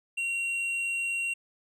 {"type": "tone with hard clipping", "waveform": "sine", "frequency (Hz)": 2748, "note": "F7", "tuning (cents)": -29, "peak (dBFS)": -29, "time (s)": [0.17, 1.34], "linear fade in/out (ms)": 10, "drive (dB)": 5, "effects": []}